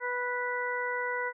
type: harmonic tone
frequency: 492.3 Hz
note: B4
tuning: 6 cents flat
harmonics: 1 / 2 / 3 / 4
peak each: -35 / -35 / -35 / -35 dBFS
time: 0-1.33 s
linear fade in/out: 50 ms
effects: none